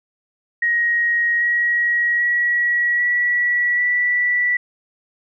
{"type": "tone with pitch steps", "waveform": "sine", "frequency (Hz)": [1885, 1903.6, 1922.4, 1941.4, 1960.5], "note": ["A#6", "A#6", "B6", "B6", "B6"], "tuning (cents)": [19, 36, -47, -30, -13], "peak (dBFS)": -15, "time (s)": [0.62, 4.57], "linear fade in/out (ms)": 5, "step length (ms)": 790, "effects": []}